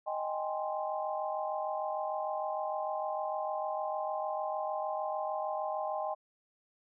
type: chord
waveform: sine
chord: Ab major seventh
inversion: second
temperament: equal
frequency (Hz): 622.3 / 784 / 830.6 / 1046.5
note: Eb5 / G5 / Ab5 / C6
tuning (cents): 0 / 0 / 0 / 0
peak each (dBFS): -36 / -37 / -40 / -40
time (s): 0.06-6.15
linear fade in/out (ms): 20
effects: none